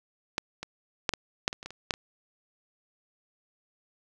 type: clicks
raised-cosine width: 0.2 ms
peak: -10 / -19 / -7 / -12 / -6 / -19 / -25 / -21 / -26 / -8 / -20 dBFS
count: 11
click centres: 0.381 / 0.63 / 1.092 / 1.137 / 1.479 / 1.529 / 1.629 / 1.66 / 1.706 / 1.908 / 1.939 s
effects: none